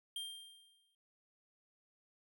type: tone with exponential decay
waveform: square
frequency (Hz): 3188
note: G7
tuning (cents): +28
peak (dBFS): -39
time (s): 0.16-0.95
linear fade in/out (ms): 2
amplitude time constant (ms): 170
effects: none